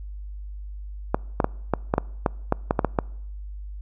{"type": "clicks", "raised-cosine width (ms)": 1, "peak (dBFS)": -5, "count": 12, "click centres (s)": [1.145, 1.402, 1.444, 1.737, 1.939, 1.981, 2.262, 2.524, 2.709, 2.792, 2.847, 2.988], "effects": ["noise-tail reverb RT60 0.8 s tail -25 dB re dry", "added 50 Hz sine -33 dBFS peak until 3.81 s"]}